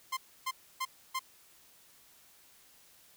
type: tone bursts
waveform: sawtooth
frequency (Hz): 1046.5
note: C6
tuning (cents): 0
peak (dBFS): -28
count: 4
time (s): 0.12-1.194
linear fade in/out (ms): 10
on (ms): 51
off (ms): 290
effects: white hiss -61 dBFS RMS until 3.16 s